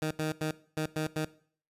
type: tone bursts at uneven times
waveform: 15% pulse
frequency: 155.56 Hz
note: D#3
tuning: in tune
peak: -23 dBFS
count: 6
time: 0.02-0.11 / 0.19-0.32 / 0.41-0.51 / 0.77-0.86 / 0.96-1.07 / 1.16-1.25 s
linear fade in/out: 2 ms
effects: noise-tail reverb RT60 0.5 s tail -19 dB re dry + resampled to 32000 Hz